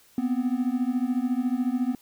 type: beating tone pair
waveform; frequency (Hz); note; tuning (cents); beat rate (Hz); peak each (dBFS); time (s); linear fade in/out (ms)
triangle; 243.5 / 257.5; B3 / C4; -24 / -28; 14; -24; 0.18-1.95; 2
effects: white hiss -58 dBFS RMS until 2.01 s